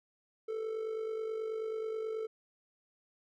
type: tone with amplitude modulation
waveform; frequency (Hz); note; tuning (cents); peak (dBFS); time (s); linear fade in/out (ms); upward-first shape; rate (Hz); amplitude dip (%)
triangle; 441.7; A4; +7; -30; 0.48-2.27; 10; sine; 49.3; 55
effects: none